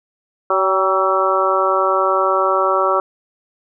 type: harmonic tone with a mistuned harmonic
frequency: 189.7 Hz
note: F#3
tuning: 43 cents sharp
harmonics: 2 / 3 / 4 / 5 / 6 / 7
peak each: -21 / -19 / -24 / -23 / -19 / -19 dBFS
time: 0.5-3 s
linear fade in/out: 2 ms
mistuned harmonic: 4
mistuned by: +36 cents
effects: none